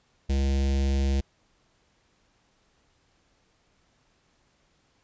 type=tone with notch filter; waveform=square; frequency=68.1 Hz; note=C#2; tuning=30 cents flat; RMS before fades=-24 dBFS; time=0.29-1.21 s; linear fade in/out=10 ms; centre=1200 Hz; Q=0.65; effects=pink hiss -67 dBFS RMS until 5.03 s + resampled to 16000 Hz